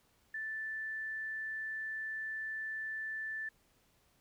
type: tone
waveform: sine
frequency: 1760 Hz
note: A6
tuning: in tune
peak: -37 dBFS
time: 0.34-3.49 s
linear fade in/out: 5 ms
effects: pink hiss -71 dBFS RMS until 4.2 s